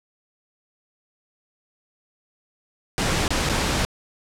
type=noise with dropouts; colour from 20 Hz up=pink; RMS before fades=-22 dBFS; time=2.98-3.85 s; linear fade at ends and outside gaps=0 ms; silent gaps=3.279-3.305 / 3.49-3.496 s; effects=low-pass 8000 Hz 12 dB/octave